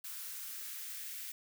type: noise with high-pass filter sweep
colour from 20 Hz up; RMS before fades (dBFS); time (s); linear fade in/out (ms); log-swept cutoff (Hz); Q
blue; -44; 0.04-1.32; 5; 1200 to 1900; 1.7
effects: none